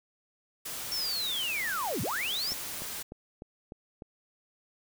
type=noise; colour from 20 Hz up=white; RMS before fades=-38 dBFS; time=0.65-3.03 s; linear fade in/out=10 ms
type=linear two-way sweep; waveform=sine; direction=down then up; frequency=5520 to 78.4 to 5520 Hz; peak=-30 dBFS; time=0.92-2.53 s; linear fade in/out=0 ms; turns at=2.02 s
type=click train; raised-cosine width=2 ms; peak=-29 dBFS; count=6; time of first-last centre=2.52-4.022 s; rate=3.33 Hz
effects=none